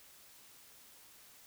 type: silence
effects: white hiss -59 dBFS RMS until 1.46 s